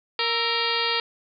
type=harmonic tone with a mistuned harmonic; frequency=466.2 Hz; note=A#4; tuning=in tune; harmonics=1 / 2 / 3 / 4 / 5 / 6 / 7 / 8 / 9 / 10; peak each=-31 / -31 / -31 / -31 / -31 / -31 / -31 / -31 / -31 / -31 dBFS; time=0.19-1 s; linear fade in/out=2 ms; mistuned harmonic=3; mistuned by=-90 cents; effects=none